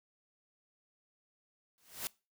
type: noise with exponential growth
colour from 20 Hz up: white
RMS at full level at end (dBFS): -35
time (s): 1.78-2.07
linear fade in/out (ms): 0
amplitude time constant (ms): 62
effects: noise-tail reverb RT60 0.3 s tail -23 dB re dry

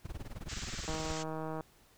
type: noise with tremolo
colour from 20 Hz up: brown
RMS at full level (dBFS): -38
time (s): 0.04-1.13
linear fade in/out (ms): 20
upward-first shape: sine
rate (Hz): 19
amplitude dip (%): 100
type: band-pass noise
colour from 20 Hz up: white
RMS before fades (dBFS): -44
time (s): 0.48-1.24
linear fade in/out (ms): 20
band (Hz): 1100 to 7700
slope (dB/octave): 96
type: click train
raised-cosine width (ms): 1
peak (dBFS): -26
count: 116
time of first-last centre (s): 0.88-1.608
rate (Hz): 158
effects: pink hiss -64 dBFS RMS until 1.97 s

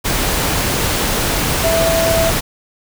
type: tone in noise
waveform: sine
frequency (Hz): 659.3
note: E5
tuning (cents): 0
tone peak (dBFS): -14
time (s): 1.63-2.31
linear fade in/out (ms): 20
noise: pink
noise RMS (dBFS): -17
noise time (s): 0.04-2.41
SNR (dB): 0
effects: none

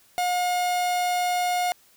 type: tone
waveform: 45% pulse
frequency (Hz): 717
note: F5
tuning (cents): +45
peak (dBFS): -22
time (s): 0.18-1.72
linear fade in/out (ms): 0
effects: white hiss -58 dBFS RMS until 1.96 s

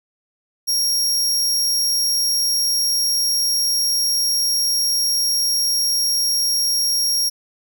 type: tone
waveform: sawtooth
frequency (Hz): 5588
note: F8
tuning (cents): 0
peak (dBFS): -14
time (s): 0.67-7.3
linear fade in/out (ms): 20
effects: none

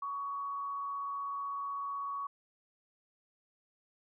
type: tone with frequency modulation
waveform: sine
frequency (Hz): 1121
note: C#6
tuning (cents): +19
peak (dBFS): -35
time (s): 0.02-2.27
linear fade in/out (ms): 5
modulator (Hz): 133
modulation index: 0.26
effects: none

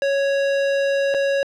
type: tone with dropouts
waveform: square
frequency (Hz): 554.4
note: C#5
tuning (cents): 0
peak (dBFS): -18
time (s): 0.02-1.43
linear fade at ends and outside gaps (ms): 1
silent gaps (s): 1.141-1.146
effects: low-pass 4000 Hz 12 dB/octave + 10-bit

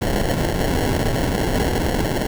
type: noise with sample-and-hold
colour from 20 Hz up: pink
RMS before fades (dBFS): -20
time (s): 0.01-2.27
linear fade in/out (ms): 10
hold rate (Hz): 1225
effects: none

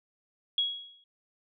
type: tone with exponential decay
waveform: sine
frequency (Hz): 3322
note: G#7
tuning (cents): 0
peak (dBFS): -22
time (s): 0.58-1.04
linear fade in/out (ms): 2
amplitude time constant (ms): 100
effects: none

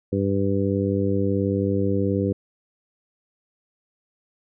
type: harmonic tone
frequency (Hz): 98.6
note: G2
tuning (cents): +11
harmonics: 1 / 2 / 3 / 4 / 5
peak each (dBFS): -25 / -25 / -26 / -27 / -27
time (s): 0.12-2.33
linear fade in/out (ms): 10
effects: none

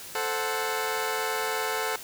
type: chord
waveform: 15% pulse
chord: F# diminished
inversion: first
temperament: equal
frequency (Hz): 440 / 523.3 / 740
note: A4 / C5 / F#5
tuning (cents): 0 / 0 / 0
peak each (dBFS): -23 / -27 / -27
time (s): 0.15-1.96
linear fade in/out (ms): 2
effects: white hiss -42 dBFS RMS until 2.03 s

